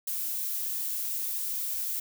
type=noise; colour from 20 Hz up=violet; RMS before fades=-32 dBFS; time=0.07-2 s; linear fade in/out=5 ms; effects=none